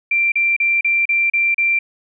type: tone bursts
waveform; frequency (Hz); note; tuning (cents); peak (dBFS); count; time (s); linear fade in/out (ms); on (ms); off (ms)
sine; 2360; D7; +8; -13; 7; 0.11-1.79; 5; 210; 35
effects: none